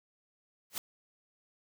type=noise with exponential growth; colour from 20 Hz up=white; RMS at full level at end=-31 dBFS; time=0.7-0.78 s; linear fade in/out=1 ms; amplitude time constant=17 ms; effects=none